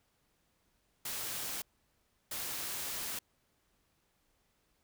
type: noise bursts at uneven times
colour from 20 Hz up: white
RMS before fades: -39 dBFS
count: 2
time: 1.05-1.62 / 2.31-3.19 s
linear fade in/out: 5 ms
effects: pink hiss -75 dBFS RMS until 4.83 s